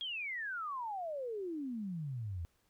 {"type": "exponential sweep", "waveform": "sine", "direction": "down", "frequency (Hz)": [3322, 80], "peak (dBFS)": -37, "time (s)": [0.01, 2.45], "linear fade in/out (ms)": 0, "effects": ["pink hiss -75 dBFS RMS until 2.69 s"]}